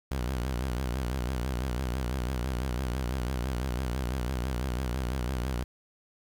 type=tone with vibrato; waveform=sawtooth; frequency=63.1 Hz; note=B1; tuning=38 cents sharp; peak=-25 dBFS; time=0.11-5.64 s; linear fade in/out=5 ms; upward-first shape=sine; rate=6 Hz; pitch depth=130 cents each way; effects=9-bit